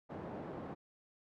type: band-pass noise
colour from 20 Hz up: pink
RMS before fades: -45 dBFS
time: 0.09-0.75 s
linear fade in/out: 20 ms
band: 170 to 780 Hz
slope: 12 dB/octave
effects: none